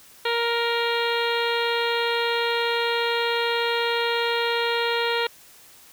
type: harmonic tone with a mistuned harmonic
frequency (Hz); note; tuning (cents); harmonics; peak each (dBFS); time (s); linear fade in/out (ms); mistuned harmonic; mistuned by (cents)
468.4; A#4; +8; 1 / 2 / 3 / 4 / 5 / 6 / 7 / 8 / 9; -25 / -28 / -30 / -31 / -32 / -33 / -33 / -34 / -35; 0.25-5.27; 5; 9; -15
effects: white hiss -50 dBFS RMS until 5.92 s